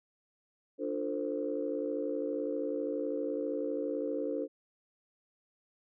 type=chord; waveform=sine; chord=D minor seventh; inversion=none; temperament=equal with one note detuned; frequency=293.7 / 349.2 / 451.1 / 523.3 Hz; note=D4 / F4 / A4 / C5; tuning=0 / 0 / +43 / 0 cents; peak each=-36 / -40 / -36 / -36 dBFS; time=0.78-4.48 s; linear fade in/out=50 ms; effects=tanh soft clip ceiling -21 dBFS